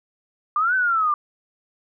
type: exponential two-way sweep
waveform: sine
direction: up then down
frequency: 1174.7 to 1543 to 1174.7 Hz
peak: -17 dBFS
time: 0.56-1.14 s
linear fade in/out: 2 ms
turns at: 0.75 s
effects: none